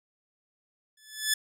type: tone with exponential growth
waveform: 10% pulse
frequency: 1731 Hz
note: A6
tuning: 29 cents flat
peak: -12 dBFS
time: 0.97-1.34 s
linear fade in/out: 5 ms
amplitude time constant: 79 ms
effects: none